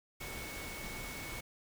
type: tone in noise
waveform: sine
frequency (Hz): 2215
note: C#7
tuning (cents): -2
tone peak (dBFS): -47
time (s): 0.2-1.41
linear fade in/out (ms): 10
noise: pink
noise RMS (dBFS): -44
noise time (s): 0.2-1.41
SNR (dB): -6
effects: none

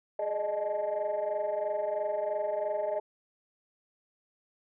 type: tone cluster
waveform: sine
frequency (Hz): 418.7 / 601 / 624 / 863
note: G#4 / D5 / D#5 / A5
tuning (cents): +14 / +40 / +5 / -34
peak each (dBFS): -37 / -33 / -30 / -37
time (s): 0.19-3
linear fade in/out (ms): 5
effects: tanh soft clip ceiling -23 dBFS

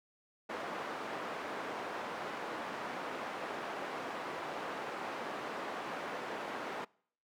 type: band-pass noise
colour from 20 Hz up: white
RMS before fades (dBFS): -41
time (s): 0.49-6.85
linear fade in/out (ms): 10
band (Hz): 270 to 1200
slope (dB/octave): 12
effects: noise-tail reverb RT60 0.6 s tail -26 dB re dry

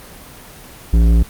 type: tone with tanh clipping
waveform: sine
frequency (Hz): 56.7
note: A#1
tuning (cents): -47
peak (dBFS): -10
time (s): 0.93-1.23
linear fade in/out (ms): 5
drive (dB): 13
effects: pink hiss -38 dBFS RMS until 1.29 s + Opus 24 kbps

